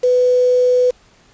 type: tone with quantisation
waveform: sine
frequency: 498.5 Hz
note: B4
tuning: 16 cents sharp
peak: -10 dBFS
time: 0.03-0.91 s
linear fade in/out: 10 ms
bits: 5
effects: pink hiss -51 dBFS RMS until 1.33 s + resampled to 16000 Hz